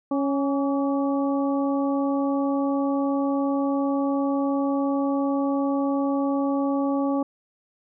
harmonic tone with a mistuned harmonic, 277.2 Hz, C#4, in tune, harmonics 1 / 2 / 3 / 4, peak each -22 / -28 / -32 / -34 dBFS, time 0.11-7.23 s, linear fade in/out 5 ms, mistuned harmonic 4, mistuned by +47 cents, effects none

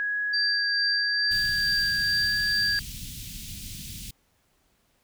sine tone with vibrato, 1661.2 Hz, G#6, in tune, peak -25 dBFS, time 0-2.79 s, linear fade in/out 0 ms, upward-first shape sine, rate 0.93 Hz, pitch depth 12 cents each way
sine tone with tremolo, 4699 Hz, D8, in tune, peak -23 dBFS, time 0.33-2.8 s, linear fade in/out 10 ms, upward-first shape sine, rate 2.3 Hz, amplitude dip 35%
pink band-stop noise, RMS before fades -38 dBFS, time 1.31-4.11 s, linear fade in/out 5 ms, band 210 to 2900 Hz, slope 24 dB/octave
effects pink hiss -68 dBFS RMS until 5.03 s

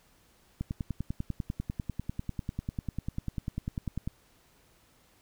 click train, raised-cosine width 5 ms, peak -20 dBFS, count 36, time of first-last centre 0.61-4.075 s, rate 10.1 Hz, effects pink hiss -64 dBFS RMS until 5.21 s

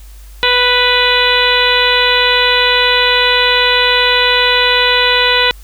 harmonic tone, 493.9 Hz, B4, in tune, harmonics 1 / 2 / 3 / 4 / 5 / 6 / 7 / 8, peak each -17 / -17 / -17 / -17 / -17 / -17 / -17 / -17 dBFS, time 0.43-5.51 s, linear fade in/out 0 ms, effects added 50 Hz sine -32 dBFS peak until 5.63 s + white hiss -45 dBFS RMS until 5.63 s

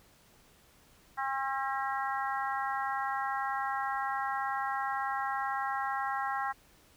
harmonic tone with a mistuned harmonic, 269.1 Hz, C4, 49 cents sharp, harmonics 3 / 4 / 5 / 6 / 7, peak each -34 / -36 / -38 / -40 / -41 dBFS, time 1.17-6.53 s, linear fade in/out 20 ms, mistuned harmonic 7, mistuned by +17 cents, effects pink hiss -62 dBFS RMS until 6.96 s

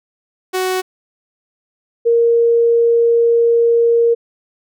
sawtooth / sine tone pair in turn, 371.8 / 466.7 Hz, F#4 / A#4, +8 / +2 cents, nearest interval major third, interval 394 cents, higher second, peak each -12 / -9 dBFS, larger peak second, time 0.53-0.82 / 2.05-4.15 s, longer second, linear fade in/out 20 ms, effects none

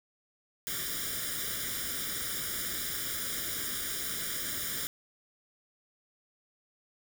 white noise with comb filter, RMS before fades -35 dBFS, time 0.67-4.87 s, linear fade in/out 0 ms, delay 0.57 ms, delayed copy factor +1, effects none

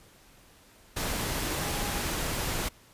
sine tone in noise, 819 Hz, G#5, 24 cents flat, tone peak -41 dBFS, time 1.61-2.02 s, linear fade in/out 10 ms, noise pink, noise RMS -31 dBFS, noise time 0.96-2.69 s, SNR -13 dB, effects pink hiss -57 dBFS RMS until 2.93 s + resampled to 32000 Hz

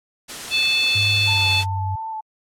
white noise, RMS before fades -31 dBFS, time 0.28-1.65 s, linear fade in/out 20 ms
harmonic tone, 873 Hz, A5, 14 cents flat, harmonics 3 / 4 / 5, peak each -19 / -21 / -23 dBFS, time 0.5-1.64 s, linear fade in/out 50 ms
sine tone with pitch glide, 102.9 to 96.01 Hz, G#2 to G2, -16 to -35 cents, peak -22 dBFS, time 0.95-1.96 s, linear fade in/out 10 ms, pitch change -119 cents, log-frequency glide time 1.24-1.46 s
sine tone with vibrato, 880 Hz, A5, in tune, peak -26 dBFS, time 1.27-2.21 s, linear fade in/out 10 ms, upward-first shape square, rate 2.9 Hz, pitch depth 16 cents each way
effects low-pass 9000 Hz 12 dB/octave + AAC 64 kbps

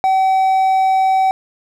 triangle tone, 763 Hz, G5, 47 cents flat, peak -9 dBFS, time 0.04-1.31 s, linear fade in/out 0 ms, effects none

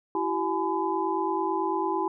sine tone cluster, 333.5 / 382.5 / 845 / 1008 Hz, E4 / G4 / G#5 / B5, +20 / -42 / +30 / +35 cents, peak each -30 dBFS, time 0.15-2.08 s, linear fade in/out 2 ms, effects none

